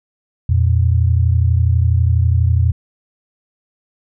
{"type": "tone pair together", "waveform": "sine", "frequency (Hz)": [84.37, 116.54], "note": ["E2", "A#2"], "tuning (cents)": [41, 0], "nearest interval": "tritone", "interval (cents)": 559, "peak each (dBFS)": [-12, -15], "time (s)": [0.49, 2.72], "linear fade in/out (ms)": 5, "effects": []}